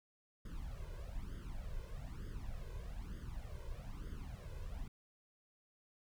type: noise with flanger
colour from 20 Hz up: brown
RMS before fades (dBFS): -45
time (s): 0.45-4.88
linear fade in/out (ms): 5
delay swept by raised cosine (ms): 0.6 to 2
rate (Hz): 1.1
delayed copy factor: +0.9
effects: none